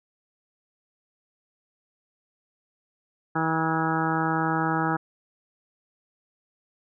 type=harmonic tone with a mistuned harmonic; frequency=161 Hz; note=E3; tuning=41 cents flat; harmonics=1 / 2 / 3 / 4 / 5 / 6 / 7 / 8 / 9 / 10; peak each=-29 / -28 / -35 / -39 / -29 / -32 / -40 / -30 / -33 / -35 dBFS; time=3.35-4.97 s; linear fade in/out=10 ms; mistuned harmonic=10; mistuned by=+44 cents; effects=none